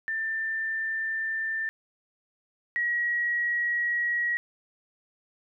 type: tone pair in turn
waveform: sine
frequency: 1785 / 1907.6 Hz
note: A6 / A#6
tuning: +24 / +39 cents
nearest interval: minor second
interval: 115 cents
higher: second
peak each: -27 / -24 dBFS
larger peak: second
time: 0.08-1.69 / 2.76-4.37 s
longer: neither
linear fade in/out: 0 ms
effects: none